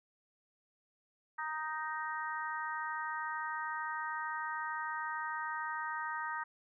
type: harmonic tone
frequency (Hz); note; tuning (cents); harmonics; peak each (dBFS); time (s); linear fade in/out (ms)
311.1; D#4; 0; 3 / 4 / 5 / 6; -40 / -41 / -42 / -43; 1.38-6.44; 10
effects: none